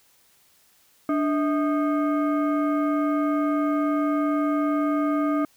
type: tone with frequency modulation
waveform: sine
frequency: 293.7 Hz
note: D4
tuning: in tune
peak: -20 dBFS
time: 1.09-5.45 s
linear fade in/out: 2 ms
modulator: 937 Hz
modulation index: 0.79
effects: white hiss -60 dBFS RMS until 5.56 s